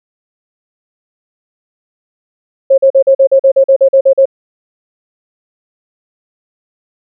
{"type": "tone bursts", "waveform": "sine", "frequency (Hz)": 540, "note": "C#5", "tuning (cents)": -45, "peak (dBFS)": -3, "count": 13, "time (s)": [2.7, 4.256], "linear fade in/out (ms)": 10, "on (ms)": 80, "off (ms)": 43, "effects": []}